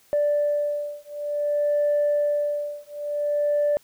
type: beating tone pair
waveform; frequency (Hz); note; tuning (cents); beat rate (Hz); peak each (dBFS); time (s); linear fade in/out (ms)
sine; 586 / 586.55; D5 / D5; -4 / -2; 0.55; -23; 0.13-3.77; 0
effects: tanh soft clip ceiling -15 dBFS + white hiss -58 dBFS RMS until 3.83 s